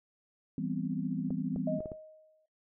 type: chord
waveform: sine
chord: C major seventh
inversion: first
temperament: equal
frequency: 164.81 / 196 / 246.9 / 261.6 Hz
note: E3 / G3 / B3 / C4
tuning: 0 / 0 / 0 / 0 cents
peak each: -37 dBFS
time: 0.58-1.79 s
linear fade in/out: 2 ms
type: clicks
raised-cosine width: 2 ms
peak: -27 dBFS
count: 5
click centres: 1.306 / 1.561 / 1.805 / 1.858 / 1.918 s
type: tone with exponential decay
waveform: sine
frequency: 625 Hz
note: D#5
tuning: 8 cents sharp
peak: -30 dBFS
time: 1.67-2.46 s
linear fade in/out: 5 ms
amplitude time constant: 170 ms
effects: noise-tail reverb RT60 0.2 s tail -19 dB re dry